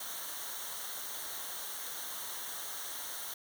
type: noise with comb filter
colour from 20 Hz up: white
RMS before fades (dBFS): -41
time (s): 0-3.34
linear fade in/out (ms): 5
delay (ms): 0.4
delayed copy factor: -0.7
effects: none